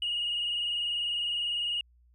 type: tone with vibrato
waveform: sine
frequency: 2880 Hz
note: F#7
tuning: 47 cents flat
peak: -27 dBFS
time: 0.02-1.81 s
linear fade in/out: 2 ms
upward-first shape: triangle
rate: 20 Hz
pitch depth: 48 cents each way
effects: tanh soft clip ceiling -24 dBFS + added 60 Hz sine -59 dBFS peak until 2.14 s